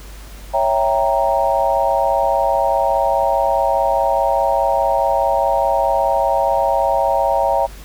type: chord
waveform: sine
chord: C# diminished seventh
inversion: none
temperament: equal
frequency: 554.4 / 659.3 / 784 / 932.3 Hz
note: C#5 / E5 / G5 / Bb5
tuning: 0 / 0 / 0 / 0 cents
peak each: -19 dBFS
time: 0.53-7.67 s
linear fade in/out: 20 ms
effects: added 50 Hz sine -34 dBFS peak until 7.84 s + pink hiss -41 dBFS RMS until 7.84 s